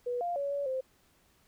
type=tone with pitch steps; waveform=sine; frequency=488.8 / 698 / 563 / 567 / 522 Hz; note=B4 / F5 / C#5 / C#5 / C5; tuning=-18 / -1 / +27 / +39 / -4 cents; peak=-30 dBFS; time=0.06-0.81 s; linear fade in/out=10 ms; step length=150 ms; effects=pink hiss -67 dBFS RMS until 1.47 s